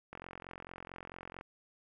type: click train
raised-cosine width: 0.5 ms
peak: -30 dBFS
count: 58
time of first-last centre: 0.13-1.411 s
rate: 44.5 Hz
effects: none